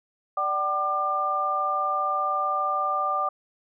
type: tone cluster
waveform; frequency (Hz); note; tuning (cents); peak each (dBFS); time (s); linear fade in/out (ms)
sine; 589 / 763 / 1196; D5 / G5 / D6; +5 / -47 / +31; -32 / -29 / -24; 0.37-3.29; 5
effects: none